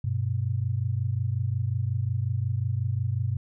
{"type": "tone pair together", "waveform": "sine", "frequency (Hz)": [97.93, 123.47], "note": ["G2", "B2"], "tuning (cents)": [-1, 0], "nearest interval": "major third", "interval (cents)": 401, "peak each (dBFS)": -27, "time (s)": [0.04, 3.37], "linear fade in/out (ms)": 5, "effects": []}